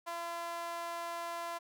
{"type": "tone with high-pass filter", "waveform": "sawtooth", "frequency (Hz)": 340, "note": "F4", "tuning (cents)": -46, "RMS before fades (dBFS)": -40, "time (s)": [0.06, 1.59], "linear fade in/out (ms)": 20, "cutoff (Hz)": 840, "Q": 5.2, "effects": []}